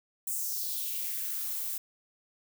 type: noise with high-pass filter sweep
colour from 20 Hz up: violet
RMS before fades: -34 dBFS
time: 0.27-1.78 s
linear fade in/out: 5 ms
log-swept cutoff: 8400 to 590 Hz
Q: 2.5
effects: none